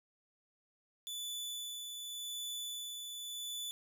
sawtooth tone with tremolo, 3479 Hz, A7, 20 cents flat, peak -36 dBFS, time 1.07-3.71 s, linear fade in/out 0 ms, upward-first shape sine, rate 0.87 Hz, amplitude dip 35%, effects none

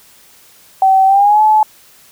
sine tone with pitch glide, 767 to 860.9 Hz, G5 to A5, -38 to -38 cents, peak -6 dBFS, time 0.82-1.63 s, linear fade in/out 2 ms, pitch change +200 cents, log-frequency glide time 1.06-1.42 s, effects white hiss -45 dBFS RMS until 2.11 s

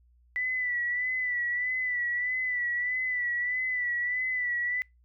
sine tone with vibrato, 1975.5 Hz, B6, in tune, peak -27 dBFS, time 0.36-4.82 s, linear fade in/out 0 ms, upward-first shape sine, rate 1.6 Hz, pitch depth 44 cents each way, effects noise-tail reverb RT60 0.2 s tail -25 dB re dry + added 60 Hz sine -59 dBFS peak until 5.04 s

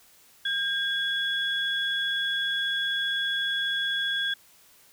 sine tone pair together, 1607 / 3372 Hz, G6 / G#7, +43 / +26 cents, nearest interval octave + minor second, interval 1283 cents, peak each -27 dBFS, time 0.45-4.34 s, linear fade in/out 5 ms, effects tanh soft clip ceiling -17 dBFS + white hiss -57 dBFS RMS until 4.92 s

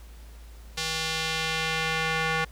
square tone with band-pass filter sweep, 160.4 Hz, E3, 47 cents flat, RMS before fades -28 dBFS, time 0.77-2.45 s, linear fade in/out 10 ms, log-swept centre 4500 to 1800 Hz, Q 1.1, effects added 56 Hz sine -43 dBFS peak until 2.51 s + pink hiss -55 dBFS RMS until 2.51 s

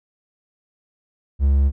triangle tone, 69.3 Hz, C#2, in tune, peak -11 dBFS, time 1.39-1.72 s, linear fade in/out 50 ms, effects none

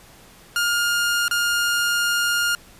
sawtooth tone with dropouts, 1414 Hz, F6, 21 cents sharp, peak -15 dBFS, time 0.56-2.55 s, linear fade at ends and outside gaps 1 ms, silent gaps 1.281-1.311 s, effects pink hiss -48 dBFS RMS until 2.79 s + resampled to 32000 Hz

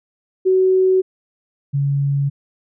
sine tone pair in turn, 375 / 140.47 Hz, F#4 / C#3, +23 / +23 cents, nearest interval octave + perfect fourth, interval 1700 cents, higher first, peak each -11 / -15 dBFS, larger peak first, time 0.45-1.02 / 1.73-2.3 s, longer neither, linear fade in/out 20 ms, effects none

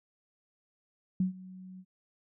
sine tone with ADSR envelope, 185.8 Hz, F#3, 7 cents sharp, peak -23 dBFS, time 1.2-1.85 s, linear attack 4 ms, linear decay 120 ms, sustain -21 dB, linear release 58 ms, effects none

